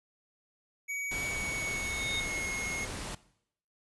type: tone with pitch glide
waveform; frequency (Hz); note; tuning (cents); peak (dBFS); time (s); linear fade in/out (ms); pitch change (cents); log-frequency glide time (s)
square; 2260 to 2165; C#7 to C#7; +33 to -41; -34; 0.88-2.86; 20; -74; 1.15-2.45
type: noise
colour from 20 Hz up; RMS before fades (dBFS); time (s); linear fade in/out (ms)
pink; -39; 1.11-3.15; 5
type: tone with exponential growth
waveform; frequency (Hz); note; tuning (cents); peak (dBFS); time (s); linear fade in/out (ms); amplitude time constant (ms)
sine; 3700; A#7; -14; -32; 1.41-2.2; 1; 170
effects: noise-tail reverb RT60 0.7 s tail -19 dB re dry + resampled to 24000 Hz